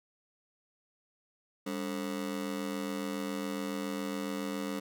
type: ring-modulated tone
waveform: 30% pulse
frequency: 242.7 Hz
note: B3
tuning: 30 cents flat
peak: -28 dBFS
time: 1.66-4.8 s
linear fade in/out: 10 ms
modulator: 43.6 Hz
effects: none